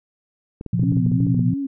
clicks, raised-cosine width 3 ms, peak -18 dBFS, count 12, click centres 0.611 / 0.663 / 0.795 / 0.835 / 0.922 / 0.97 / 1.064 / 1.117 / 1.204 / 1.268 / 1.346 / 1.394 s
sine chord, Bb suspended second, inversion none, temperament equal with one note detuned, 118.78 / 130.81 / 174.61 Hz, Bb2 / C3 / F3, +33 / 0 / 0 cents, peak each -20 / -23 / -20 dBFS, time 0.73-1.54 s, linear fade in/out 5 ms
sine tone with vibrato, 259.8 Hz, C4, 12 cents flat, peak -22 dBFS, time 0.82-1.67 s, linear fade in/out 10 ms, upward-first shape sine, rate 2.9 Hz, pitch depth 130 cents each way
effects none

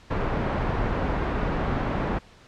pink low-pass noise, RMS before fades -26 dBFS, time 0.1-2.19 s, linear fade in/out 10 ms, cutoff 1400 Hz, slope 12 dB/octave, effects pink hiss -52 dBFS RMS until 2.47 s + low-pass 5000 Hz 12 dB/octave

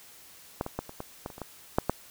clicks, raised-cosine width 1 ms, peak -14 / -20 / -16 / -27 / -21 / -20 / -30 / -29 / -21 / -8 / -10 dBFS, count 11, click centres 0.611 / 0.664 / 0.79 / 0.894 / 1.004 / 1.261 / 1.302 / 1.381 / 1.417 / 1.785 / 1.896 s, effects white hiss -52 dBFS RMS until 2.1 s

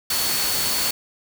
sine tone in noise, 4435 Hz, C#8, in tune, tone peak -27 dBFS, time 0.1-0.91 s, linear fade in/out 5 ms, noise white, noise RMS -23 dBFS, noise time 0.1-0.91 s, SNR -7 dB, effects none

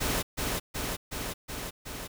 pink noise with echo, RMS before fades -29 dBFS, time 0-0.23 s, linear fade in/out 20 ms, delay 370 ms, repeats 5, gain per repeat -2 dB, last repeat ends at 2.08 s, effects none

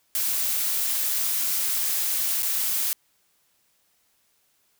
blue noise with dropouts, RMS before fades -25 dBFS, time 0.15-2.93 s, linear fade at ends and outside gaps 0 ms, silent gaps 2.423-2.43 s, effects white hiss -67 dBFS RMS until 4.79 s

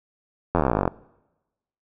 slowing click train, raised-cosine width 1 ms, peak -6 dBFS, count 21, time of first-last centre 0.55-0.878 s, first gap 11 ms, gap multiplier 1.04, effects noise-tail reverb RT60 1.0 s tail -23 dB re dry

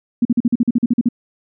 sine tone bursts, 237.6 Hz, A#3, 33 cents sharp, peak -10 dBFS, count 12, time 0.22-1.088 s, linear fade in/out 5 ms, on 32 ms, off 44 ms, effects none

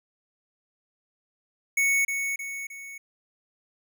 square tone with echo, 2217 Hz, C#7, in tune, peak -21 dBFS, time 1.77-2.05 s, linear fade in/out 5 ms, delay 310 ms, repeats 3, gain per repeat -6 dB, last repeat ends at 2.98 s, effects none

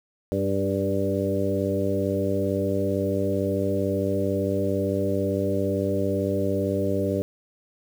harmonic tone with a mistuned harmonic, 97.8 Hz, G2, 4 cents flat, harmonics 1 / 2 / 3 / 4 / 5 / 6, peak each -29 / -29 / -29 / -29 / -29 / -29 dBFS, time 0.32-7.22 s, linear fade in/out 0 ms, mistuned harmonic 4, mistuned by +20 cents, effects 8-bit

